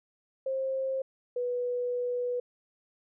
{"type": "tone pair in turn", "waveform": "sine", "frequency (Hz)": [531, 490.9], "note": ["C5", "B4"], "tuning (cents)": [25, -10], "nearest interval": "minor second", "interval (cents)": 135, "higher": "first", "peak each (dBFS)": -28, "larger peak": "neither", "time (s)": [[0.46, 1.02], [1.36, 2.4]], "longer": "second", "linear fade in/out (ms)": 5, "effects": []}